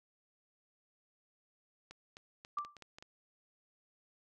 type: clicks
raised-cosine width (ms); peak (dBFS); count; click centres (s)
0.2; -33; 9; 1.91 / 2.169 / 2.449 / 2.586 / 2.649 / 2.767 / 2.823 / 2.985 / 3.025
type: tone with exponential decay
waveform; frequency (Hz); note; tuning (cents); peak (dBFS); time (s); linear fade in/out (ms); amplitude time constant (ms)
sine; 1176; D6; +2; -31; 2.57-2.77; 5; 42
effects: none